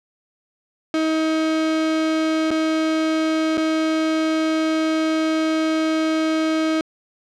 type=tone with dropouts; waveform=35% pulse; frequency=317.2 Hz; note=D#4; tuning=33 cents sharp; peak=-16 dBFS; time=0.94-6.81 s; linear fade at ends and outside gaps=1 ms; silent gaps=2.507-2.513 / 3.572-3.578 s; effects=low-pass 5000 Hz 12 dB/octave